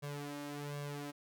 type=tone with flanger; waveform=sawtooth; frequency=144.7 Hz; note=D3; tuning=25 cents flat; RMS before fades=-43 dBFS; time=0.02-1.12 s; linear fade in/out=20 ms; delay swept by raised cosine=1.8 to 3.3 ms; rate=1.3 Hz; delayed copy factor=+0.75; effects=none